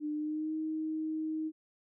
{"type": "tone with pitch glide", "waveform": "sine", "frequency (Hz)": [300.5, 314], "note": ["D4", "D#4"], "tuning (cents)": [40, 16], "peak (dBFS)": -32, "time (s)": [0, 1.52], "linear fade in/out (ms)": 50, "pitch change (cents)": 76, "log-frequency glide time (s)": [0.14, 0.54], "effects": []}